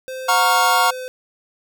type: tone with pitch glide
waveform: square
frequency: 519 to 510.7 Hz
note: C5 to C5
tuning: -14 to -42 cents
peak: -28 dBFS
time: 0.08-1.08 s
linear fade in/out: 0 ms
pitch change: -28 cents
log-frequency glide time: 0.25-0.69 s
type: chord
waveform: square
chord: Gb major seventh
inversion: none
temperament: equal with one note detuned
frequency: 724.8 / 932.3 / 1108.7 / 1396.9 Hz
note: Gb5 / Bb5 / Db6 / F6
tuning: -36 / 0 / 0 / 0 cents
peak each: -20 dBFS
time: 0.28-0.91 s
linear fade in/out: 10 ms
effects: none